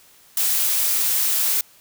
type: noise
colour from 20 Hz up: blue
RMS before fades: -20 dBFS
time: 0.37-1.61 s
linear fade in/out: 2 ms
effects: white hiss -52 dBFS RMS until 1.8 s